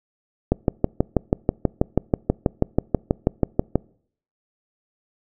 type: click train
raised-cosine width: 2 ms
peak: -3 dBFS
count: 21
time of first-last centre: 0.52-3.756 s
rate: 6.18 Hz
effects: noise-tail reverb RT60 0.6 s tail -26 dB re dry